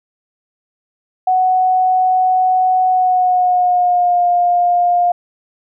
sine tone with pitch glide, 742 to 706.4 Hz, F#5 to F5, +5 to +20 cents, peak -10 dBFS, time 1.27-5.12 s, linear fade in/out 5 ms, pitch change -85 cents, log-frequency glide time 2.87-4.24 s, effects none

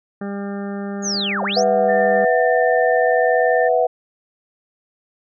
harmonic tone, 200 Hz, G3, 35 cents sharp, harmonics 1 / 2 / 3 / 4 / 6 / 7 / 8 / 9, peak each -25 / -31 / -35 / -37 / -41 / -42 / -43 / -44 dBFS, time 0.21-2.25 s, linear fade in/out 5 ms
sine linear two-way sweep, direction down then up, 6810 to 493.9 to 6810 Hz, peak -20 dBFS, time 1.02-1.64 s, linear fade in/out 50 ms, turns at 1.43 s
sine chord, B suspended fourth, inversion none, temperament equal, 493.9 / 659.3 / 740 Hz, B4 / E5 / F#5, 0 / 0 / 0 cents, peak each -17 / -18 / -19 dBFS, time 1.56-3.87 s, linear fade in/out 10 ms
sine tone, 1793 Hz, A6, 32 cents sharp, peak -22 dBFS, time 1.88-3.69 s, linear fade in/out 20 ms
effects none

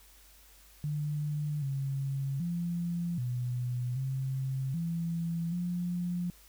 sine tone with pitch steps, 149 / 136.8 / 172.1 / 123.6 / 133 / 167.5 / 176.3 Hz, D3 / C#3 / F3 / B2 / C3 / E3 / F3, +25 / -23 / -25 / +2 / +29 / +28 / +17 cents, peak -30 dBFS, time 0.84-6.3 s, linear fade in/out 0 ms, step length 780 ms, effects added 50 Hz sine -59 dBFS peak until 6.48 s + white hiss -59 dBFS RMS until 6.48 s

